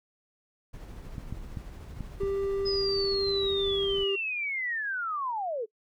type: noise with tremolo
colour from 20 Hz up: brown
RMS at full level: -41 dBFS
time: 0.73-4.04 s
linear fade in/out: 10 ms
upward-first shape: sine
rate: 13 Hz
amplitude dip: 30%
type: clicks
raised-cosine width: 5 ms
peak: -23 dBFS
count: 5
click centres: 1.182 / 1.325 / 1.572 / 2.007 / 2.234 s
type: tone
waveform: triangle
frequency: 394 Hz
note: G4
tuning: 9 cents sharp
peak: -25 dBFS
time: 2.2-4.16 s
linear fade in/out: 10 ms
type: linear sweep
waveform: sine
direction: down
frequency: 5090 to 415.3 Hz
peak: -29 dBFS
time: 2.65-5.66 s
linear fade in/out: 20 ms
effects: noise-tail reverb RT60 0.1 s tail -22 dB re dry